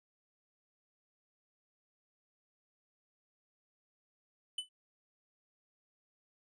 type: tone with exponential decay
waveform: square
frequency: 3005 Hz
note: F#7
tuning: 26 cents sharp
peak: -32 dBFS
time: 4.58-4.69 s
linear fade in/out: 5 ms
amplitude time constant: 22 ms
effects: resampled to 22050 Hz